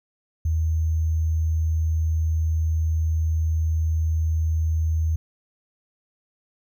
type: tone with sample-and-hold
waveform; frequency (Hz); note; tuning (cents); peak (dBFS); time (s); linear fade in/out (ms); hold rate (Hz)
sine; 80; D#2; +49; -19; 0.45-5.16; 5; 6300
effects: none